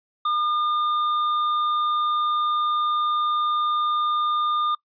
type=tone with hard clipping; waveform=triangle; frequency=1210 Hz; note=D#6; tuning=49 cents flat; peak=-22 dBFS; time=0.25-4.75 s; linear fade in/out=5 ms; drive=11 dB; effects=noise-tail reverb RT60 0.1 s tail -22 dB re dry + resampled to 11025 Hz